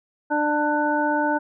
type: harmonic tone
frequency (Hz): 297.4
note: D4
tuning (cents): +22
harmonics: 1 / 2 / 3 / 5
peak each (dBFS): -24 / -26 / -23 / -26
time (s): 0.3-1.39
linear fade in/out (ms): 20
effects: none